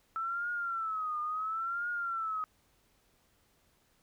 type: tone with vibrato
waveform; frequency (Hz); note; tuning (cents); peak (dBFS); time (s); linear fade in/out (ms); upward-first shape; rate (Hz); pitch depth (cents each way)
sine; 1318.5; E6; 0; -32; 0.16-2.44; 0; triangle; 0.72; 150
effects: pink hiss -70 dBFS RMS until 4.02 s